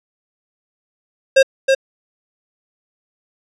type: tone with echo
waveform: square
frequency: 536 Hz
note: C5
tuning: 42 cents sharp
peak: -7 dBFS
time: 1.36-1.43 s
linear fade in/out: 10 ms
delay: 320 ms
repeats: 1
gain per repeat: -4 dB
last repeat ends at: 1.75 s
effects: low-pass 6000 Hz 12 dB/octave